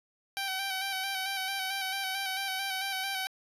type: tone with vibrato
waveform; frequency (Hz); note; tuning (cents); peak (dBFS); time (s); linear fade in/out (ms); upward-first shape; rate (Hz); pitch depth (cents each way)
10% pulse; 771; G5; -29; -23; 0.37-3.27; 0; square; 4.5; 30
effects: resampled to 32000 Hz